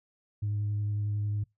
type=tone with vibrato; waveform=sine; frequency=103.8 Hz; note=G#2; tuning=in tune; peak=-26 dBFS; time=0.42-1.44 s; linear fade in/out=10 ms; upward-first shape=sine; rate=11 Hz; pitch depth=11 cents each way; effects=noise-tail reverb RT60 0.2 s tail -26 dB re dry + tanh soft clip ceiling -25 dBFS